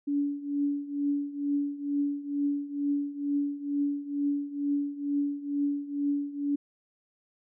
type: tone with tremolo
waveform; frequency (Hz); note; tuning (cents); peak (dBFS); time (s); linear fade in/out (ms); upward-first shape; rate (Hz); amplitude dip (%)
sine; 286; D4; -46; -23; 0.07-6.56; 10; triangle; 2.2; 85
effects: none